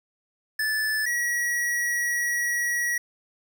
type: tone pair in turn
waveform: square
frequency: 1744 / 1917.6 Hz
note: A6 / A#6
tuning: -16 / +48 cents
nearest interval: major second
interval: 164 cents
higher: second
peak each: -24 dBFS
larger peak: neither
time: 0.59-1.06 / 1.06-2.98 s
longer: second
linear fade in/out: 5 ms
effects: 9-bit